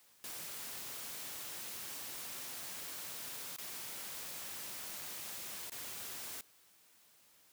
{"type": "noise with dropouts", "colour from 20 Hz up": "white", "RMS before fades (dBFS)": -45, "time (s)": [0.24, 6.41], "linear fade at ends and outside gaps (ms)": 1, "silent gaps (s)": [[3.564, 3.584], [5.698, 5.719]], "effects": ["white hiss -66 dBFS RMS until 7.52 s", "high-pass 80 Hz 12 dB/octave"]}